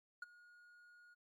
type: tone with ADSR envelope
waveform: triangle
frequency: 1438 Hz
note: F#6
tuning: 50 cents flat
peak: -39 dBFS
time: 0.22-1.15 s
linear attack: 4 ms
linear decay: 21 ms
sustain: -20 dB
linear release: 21 ms
effects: MP3 64 kbps